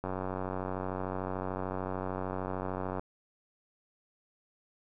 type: click train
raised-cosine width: 1 ms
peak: -21 dBFS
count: 277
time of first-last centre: 0.04-2.995 s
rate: 93.4 Hz
effects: none